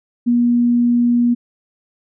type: tone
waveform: sine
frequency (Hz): 240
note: B3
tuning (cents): -49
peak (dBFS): -11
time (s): 0.26-1.35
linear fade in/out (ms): 20
effects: none